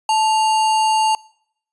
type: tone with sample-and-hold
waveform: sine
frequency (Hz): 875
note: A5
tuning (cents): -10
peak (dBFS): -13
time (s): 0.09-1.15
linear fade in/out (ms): 2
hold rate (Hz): 3675
effects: noise-tail reverb RT60 0.7 s tail -25 dB re dry + resampled to 24000 Hz